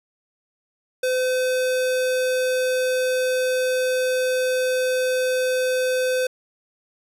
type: tone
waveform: square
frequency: 510 Hz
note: C5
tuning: 44 cents flat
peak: -20 dBFS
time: 1.03-6.27 s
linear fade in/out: 5 ms
effects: resampled to 32000 Hz